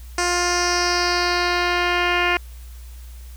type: tone with low-pass filter sweep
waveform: 10% pulse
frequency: 352.8 Hz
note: F4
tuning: 18 cents sharp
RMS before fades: -20 dBFS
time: 0.18-2.37 s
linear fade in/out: 2 ms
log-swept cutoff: 7200 to 2700 Hz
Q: 3.3
effects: added 60 Hz sine -35 dBFS peak until 3.36 s + white hiss -50 dBFS RMS until 3.36 s